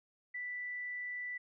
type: tone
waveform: sine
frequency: 1975.5 Hz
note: B6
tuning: in tune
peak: -38 dBFS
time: 0.34-1.38 s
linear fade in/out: 10 ms
effects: none